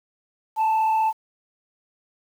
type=tone with frequency modulation; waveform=sine; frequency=880 Hz; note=A5; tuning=in tune; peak=-15 dBFS; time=0.56-1.13 s; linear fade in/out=50 ms; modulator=35.6 Hz; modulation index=0.39; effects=tanh soft clip ceiling -17 dBFS + 8-bit